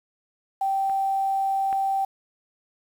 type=tone; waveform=sine; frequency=779 Hz; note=G5; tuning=11 cents flat; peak=-21 dBFS; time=0.61-2.05 s; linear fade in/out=5 ms
type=clicks; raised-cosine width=0.5 ms; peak=-27 / -22 dBFS; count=2; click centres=0.897 / 1.728 s
effects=8-bit